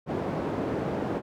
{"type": "band-pass noise", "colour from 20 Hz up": "white", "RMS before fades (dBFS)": -30, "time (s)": [0.06, 1.22], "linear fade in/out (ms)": 50, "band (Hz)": [120, 480], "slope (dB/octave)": 12, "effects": []}